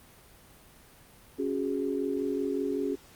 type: chord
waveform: sine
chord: C# suspended fourth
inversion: none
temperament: equal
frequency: 277.2 / 370 / 415.3 Hz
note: C#4 / F#4 / G#4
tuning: 0 / 0 / 0 cents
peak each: -31 / -33 / -32 dBFS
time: 1.38-2.96 s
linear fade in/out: 20 ms
effects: pink hiss -55 dBFS RMS until 3.15 s + Opus 32 kbps